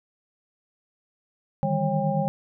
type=tone cluster; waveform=sine; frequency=151.3 / 160.3 / 199 / 545 / 799 Hz; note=D#3 / E3 / G3 / C#5 / G5; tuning=-48 / -48 / +26 / -29 / +33 cents; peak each=-28 dBFS; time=1.63-2.28 s; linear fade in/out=0 ms; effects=none